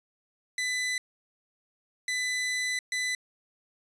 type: tone bursts at uneven times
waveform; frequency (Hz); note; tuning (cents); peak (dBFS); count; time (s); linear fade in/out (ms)
sawtooth; 2000; B6; +21; -24; 3; 0.58-0.98 / 2.08-2.79 / 2.92-3.15; 2
effects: resampled to 22050 Hz